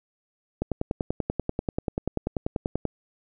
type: click train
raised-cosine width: 2 ms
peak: -12 dBFS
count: 24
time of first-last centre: 0.62-2.853 s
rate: 10.3 Hz
effects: none

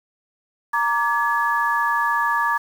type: tone cluster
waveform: sine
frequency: 932 / 1166 / 1699 Hz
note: A#5 / D6 / G#6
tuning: -1 / -13 / +39 cents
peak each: -22 dBFS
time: 0.73-2.58 s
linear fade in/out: 10 ms
effects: 7-bit

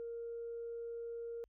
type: tone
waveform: sine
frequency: 466.2 Hz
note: A#4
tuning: in tune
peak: -40 dBFS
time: 0-1.44 s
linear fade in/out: 0 ms
effects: tanh soft clip ceiling -36 dBFS + added 50 Hz sine -70 dBFS peak until 1.48 s

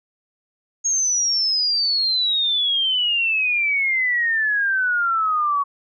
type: exponential sweep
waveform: sine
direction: down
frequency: 6600 to 1116 Hz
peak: -17 dBFS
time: 0.84-5.64 s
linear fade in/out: 20 ms
effects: none

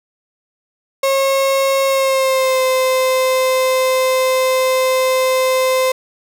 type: tone with pitch glide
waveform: 35% pulse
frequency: 542 to 517.8 Hz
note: C#5 to C5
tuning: -39 to -18 cents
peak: -11 dBFS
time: 1.03-5.92 s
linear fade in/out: 5 ms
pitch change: -79 cents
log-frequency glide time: 1.87-2.63 s
effects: none

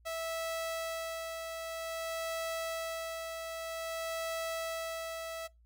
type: tone with tremolo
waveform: sawtooth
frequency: 655 Hz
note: E5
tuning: 11 cents flat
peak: -30 dBFS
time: 0.05-5.48 s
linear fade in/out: 20 ms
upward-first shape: sine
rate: 0.52 Hz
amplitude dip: 40%
effects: noise-tail reverb RT60 0.2 s tail -22 dB re dry + added 58 Hz sine -60 dBFS peak until 5.65 s

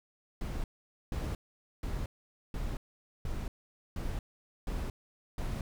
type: noise bursts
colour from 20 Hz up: brown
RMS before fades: -35 dBFS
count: 8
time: 0.41-5.61 s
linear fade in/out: 2 ms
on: 230 ms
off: 480 ms
effects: none

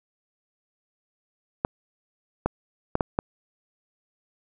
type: clicks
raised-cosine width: 1 ms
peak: -8 dBFS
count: 5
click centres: 1.649 / 2.46 / 2.954 / 3.008 / 3.189 s
effects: none

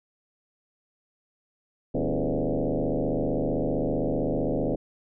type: tone with frequency modulation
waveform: sine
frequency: 126.8 Hz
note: B2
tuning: 46 cents sharp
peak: -23 dBFS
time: 1.94-4.76 s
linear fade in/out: 10 ms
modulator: 75.5 Hz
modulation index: 6.6
effects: none

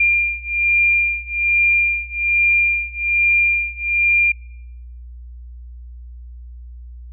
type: beating tone pair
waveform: sine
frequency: 2395 / 2396.2 Hz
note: D7 / D7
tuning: +33 / +34 cents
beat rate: 1.2 Hz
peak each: -17 / -18 dBFS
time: 0-4.32 s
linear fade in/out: 5 ms
effects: noise-tail reverb RT60 0.9 s tail -24 dB re dry + added 60 Hz sine -33 dBFS peak until 7.12 s

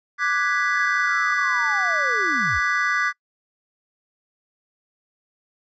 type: chord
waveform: triangle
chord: G# half-diminished seventh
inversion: second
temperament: equal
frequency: 1174.7 / 1480 / 1661.2 / 1975.5 Hz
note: D6 / F#6 / G#6 / B6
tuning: 0 / 0 / 0 / 0 cents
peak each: -23 dBFS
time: 0.18-3.13 s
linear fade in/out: 50 ms
type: linear sweep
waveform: sine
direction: down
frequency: 1740 to 44.7 Hz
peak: -29 dBFS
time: 0.74-2.6 s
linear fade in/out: 20 ms
effects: noise-tail reverb RT60 0.1 s tail -25 dB re dry + resampled to 16000 Hz

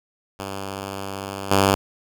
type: tone with level steps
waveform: 5% pulse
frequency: 97.8 Hz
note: G2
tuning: 4 cents flat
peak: -18 / -4 dBFS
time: 0.39-1.75 s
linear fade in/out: 5 ms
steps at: 1.51 s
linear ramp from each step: 2 ms
effects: none

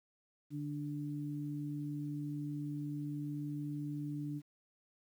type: tone pair together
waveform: sine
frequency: 146.83 / 293.4 Hz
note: D3 / D4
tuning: 0 / -2 cents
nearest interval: octave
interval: 1198 cents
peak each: -40 / -40 dBFS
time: 0.5-4.42 s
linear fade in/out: 50 ms
effects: 11-bit

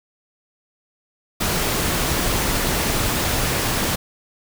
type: noise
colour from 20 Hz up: pink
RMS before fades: -21 dBFS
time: 1.4-3.96 s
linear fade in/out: 10 ms
effects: none

